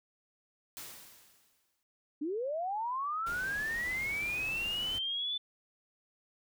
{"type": "noise with exponential decay", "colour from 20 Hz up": "white", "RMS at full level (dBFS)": -43, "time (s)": [0.77, 1.83], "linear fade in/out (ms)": 0, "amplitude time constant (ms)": 230}
{"type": "linear sweep", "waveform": "sine", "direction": "up", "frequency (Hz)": [277.2, 3520], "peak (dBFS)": -32, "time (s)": [2.21, 5.38], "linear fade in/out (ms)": 10}
{"type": "noise", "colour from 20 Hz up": "pink", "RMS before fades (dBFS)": -46, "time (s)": [3.26, 4.99], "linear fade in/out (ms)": 10}
{"effects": []}